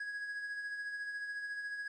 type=tone with tremolo; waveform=triangle; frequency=1661.2 Hz; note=G#6; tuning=in tune; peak=-35 dBFS; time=0-1.88 s; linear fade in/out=5 ms; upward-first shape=sine; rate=14 Hz; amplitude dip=40%; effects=resampled to 24000 Hz + 12-bit